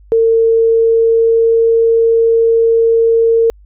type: tone with pitch glide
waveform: sine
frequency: 453.9 to 456.8 Hz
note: A#4 to A#4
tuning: -46 to -35 cents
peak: -7 dBFS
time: 0.12-3.5 s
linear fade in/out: 0 ms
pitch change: +11 cents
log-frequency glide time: 0.46-1.7 s
effects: added 50 Hz sine -39 dBFS peak until 3.65 s